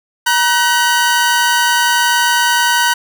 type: tone pair together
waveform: sawtooth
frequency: 951.2 / 1510 Hz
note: A#5 / F#6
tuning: +35 / +35 cents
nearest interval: minor sixth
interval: 800 cents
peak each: -10 dBFS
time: 0.26-2.94 s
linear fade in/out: 10 ms
effects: none